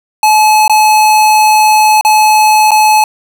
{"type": "tone with dropouts", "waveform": "square", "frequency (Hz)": 858, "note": "A5", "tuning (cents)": -44, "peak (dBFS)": -5, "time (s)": [0.23, 3.04], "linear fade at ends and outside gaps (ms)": 2, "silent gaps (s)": [[0.679, 0.696], [2.011, 2.049], [2.708, 2.716]], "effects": []}